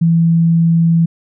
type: tone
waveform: sine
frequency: 166.3 Hz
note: E3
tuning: 16 cents sharp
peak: -8 dBFS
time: 0.01-1.06 s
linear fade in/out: 10 ms
effects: none